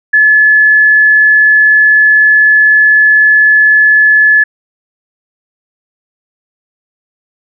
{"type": "tone", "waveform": "sine", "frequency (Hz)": 1718, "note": "A6", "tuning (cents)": -42, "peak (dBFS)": -3, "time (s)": [0.13, 4.44], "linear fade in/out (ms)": 10, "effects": []}